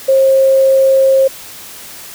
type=tone; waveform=sine; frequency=535 Hz; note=C5; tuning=38 cents sharp; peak=-6 dBFS; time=0.08-1.28 s; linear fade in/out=10 ms; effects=white hiss -32 dBFS RMS until 2.14 s